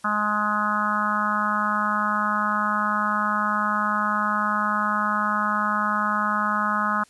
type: harmonic tone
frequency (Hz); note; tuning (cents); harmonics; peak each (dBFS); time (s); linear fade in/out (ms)
210; G#3; +19; 1 / 3 / 4 / 5 / 6 / 7 / 8; -29 / -35 / -32 / -27 / -24 / -28 / -36; 0.04-7.04; 10
effects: white hiss -56 dBFS RMS until 7.09 s + resampled to 24000 Hz